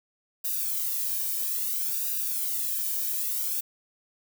violet noise with flanger, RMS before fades -29 dBFS, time 0.44-3.61 s, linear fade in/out 10 ms, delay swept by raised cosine 0.92 to 1.49 ms, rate 0.6 Hz, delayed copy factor -0.85, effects none

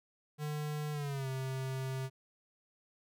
square tone with pitch glide, 150 to 132.1 Hz, D3 to C3, +37 to +17 cents, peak -36 dBFS, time 0.38-2.1 s, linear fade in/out 50 ms, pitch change -220 cents, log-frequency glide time 0.92-1.28 s, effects none

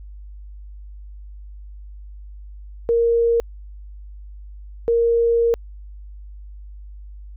sine tone bursts at uneven times, 466.2 Hz, A#4, in tune, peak -14 dBFS, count 2, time 2.89-3.4 / 4.88-5.54 s, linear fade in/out 0 ms, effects added 50 Hz sine -35 dBFS peak until 7.36 s

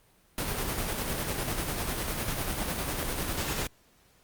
pink noise with tremolo, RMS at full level -30 dBFS, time 0.38-3.67 s, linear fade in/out 2 ms, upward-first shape square, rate 10 Hz, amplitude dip 30%, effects pink hiss -63 dBFS RMS until 4.23 s + Opus 32 kbps

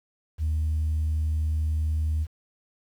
sine tone, 77.78 Hz, D#2, in tune, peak -21 dBFS, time 0.38-2.27 s, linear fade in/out 50 ms, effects tanh soft clip ceiling -20 dBFS + 9-bit

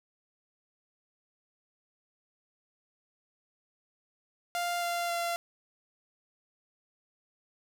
sawtooth tone with pitch steps, 698 / 692.4 / 686.8 Hz, F5 / F5 / F5, -1 / -15 / -29 cents, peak -26 dBFS, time 4.55-5.36 s, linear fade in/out 0 ms, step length 270 ms, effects none

